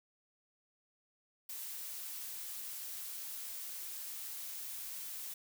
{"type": "noise", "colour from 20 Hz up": "blue", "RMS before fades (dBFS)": -44, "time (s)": [1.49, 5.34], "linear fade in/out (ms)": 5, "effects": []}